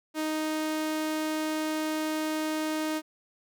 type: tone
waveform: sawtooth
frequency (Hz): 311.1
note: D#4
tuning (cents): 0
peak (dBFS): -24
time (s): 0.14-3.02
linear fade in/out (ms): 50
effects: none